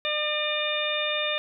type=harmonic tone with a mistuned harmonic; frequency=602 Hz; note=D5; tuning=43 cents sharp; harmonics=1 / 2 / 3 / 4 / 5 / 6; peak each=-30 / -35 / -34 / -31 / -35 / -29 dBFS; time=0.05-1.38 s; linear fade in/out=0 ms; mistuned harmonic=5; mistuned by=-68 cents; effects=none